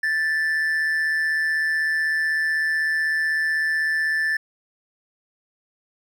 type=tone with amplitude modulation; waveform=triangle; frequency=1760 Hz; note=A6; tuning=in tune; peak=-16 dBFS; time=0.03-4.37 s; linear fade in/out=5 ms; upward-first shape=sine; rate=156 Hz; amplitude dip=40%; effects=none